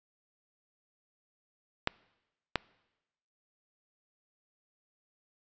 clicks, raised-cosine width 0.3 ms, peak -10 dBFS, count 2, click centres 1.874 / 2.557 s, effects noise-tail reverb RT60 1.0 s tail -24 dB re dry + resampled to 16000 Hz

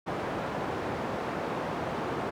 white band-pass noise, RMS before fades -33 dBFS, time 0.06-2.31 s, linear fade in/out 20 ms, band 100 to 860 Hz, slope 12 dB/octave, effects none

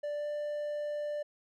triangle tone with pitch glide, 587.3 to 591.4 Hz, D5 to D5, 0 to +12 cents, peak -31 dBFS, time 0.03-1.23 s, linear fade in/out 10 ms, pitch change +12 cents, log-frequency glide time 0.15-0.27 s, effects none

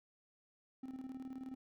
triangle tone with tremolo, 261.6 Hz, C4, in tune, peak -40 dBFS, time 0.83-1.55 s, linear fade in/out 5 ms, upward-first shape square, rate 19 Hz, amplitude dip 60%, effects none

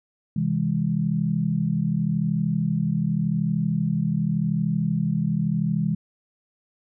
sine chord, C augmented, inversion none, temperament just, 130.81 / 163.52 / 204.4 Hz, C3 / E3 / G#3, 0 / -14 / -27 cents, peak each -28 / -23 / -25 dBFS, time 0.36-5.95 s, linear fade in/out 5 ms, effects none

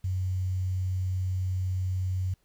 sine tone with quantisation, 92.8 Hz, F#2, 6 cents sharp, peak -26 dBFS, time 0.04-2.34 s, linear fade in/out 5 ms, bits 9, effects pink hiss -71 dBFS RMS until 2.44 s

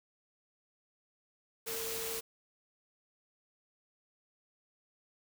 sine tone in noise, 452.5 Hz, A4, 48 cents sharp, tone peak -41 dBFS, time 1.66-2.21 s, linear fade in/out 20 ms, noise white, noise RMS -39 dBFS, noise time 1.66-2.21 s, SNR -5 dB, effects none

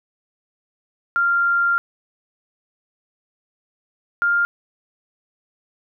sine tone pair in turn, 1391 / 1401.5 Hz, F6 / F6, -7 / +6 cents, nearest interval unison, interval 13 cents, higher second, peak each -15 dBFS, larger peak neither, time 1.16-1.78 / 4.22-4.45 s, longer first, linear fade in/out 0 ms, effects none

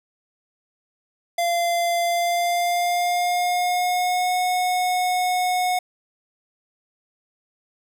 square tone with pitch glide, 689 to 728.7 Hz, F5 to F#5, -24 to -27 cents, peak -20 dBFS, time 1.38-5.79 s, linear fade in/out 5 ms, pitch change +97 cents, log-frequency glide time 2.03-4.34 s, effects none

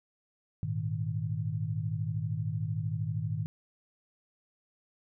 sine chord, Ab suspended second, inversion none, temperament just, 103.83 / 116.8 / 155.74 Hz, Ab2 / Bb2 / Eb3, 0 / +4 / +2 cents, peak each -34 / -35 / -34 dBFS, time 0.63-3.46 s, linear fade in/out 0 ms, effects none

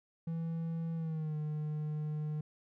triangle tone with pitch glide, 164.81 to 152.01 Hz, E3 to D#3, 0 to -40 cents, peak -32 dBFS, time 0.27-2.41 s, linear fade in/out 5 ms, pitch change -140 cents, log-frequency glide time 0.95-1.36 s, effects none

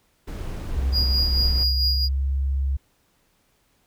brown noise, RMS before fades -30 dBFS, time 0.27-1.64 s, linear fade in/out 10 ms
sine tone with pitch glide, 66 to 67.97 Hz, C2 to C#2, +16 to -33 cents, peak -20 dBFS, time 0.76-2.77 s, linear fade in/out 10 ms, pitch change +51 cents, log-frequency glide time 1.69-2.23 s
triangle tone with tremolo, 4868 Hz, D#8, 39 cents flat, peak -18 dBFS, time 0.92-2.09 s, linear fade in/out 50 ms, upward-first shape sine, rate 4.5 Hz, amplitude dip 50%
effects pink hiss -65 dBFS RMS until 3.86 s

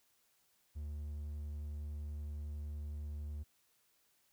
triangle tone, 74.1 Hz, D2, 16 cents sharp, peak -38 dBFS, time 0.75-3.44 s, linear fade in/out 20 ms, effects white hiss -74 dBFS RMS until 4.32 s

